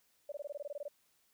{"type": "tone bursts", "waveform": "sine", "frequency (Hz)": 581, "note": "D5", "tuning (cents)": -19, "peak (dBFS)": -38, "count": 12, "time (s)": [0.29, 0.882], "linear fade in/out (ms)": 5, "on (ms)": 31, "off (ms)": 20, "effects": ["white hiss -73 dBFS RMS until 1.33 s"]}